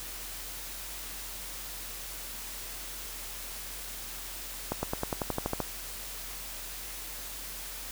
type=accelerating click train; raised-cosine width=1 ms; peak=-15 dBFS; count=11; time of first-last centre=4.72-5.603 s; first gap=110 ms; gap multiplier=0.95; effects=added 44 Hz sine -47 dBFS peak until 7.91 s + white hiss -41 dBFS RMS until 7.91 s